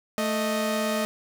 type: tone pair together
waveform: sawtooth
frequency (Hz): 220 / 622.3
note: A3 / D#5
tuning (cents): 0 / 0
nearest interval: octave + tritone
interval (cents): 1800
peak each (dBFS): -23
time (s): 0.18-1.05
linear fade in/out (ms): 0
effects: none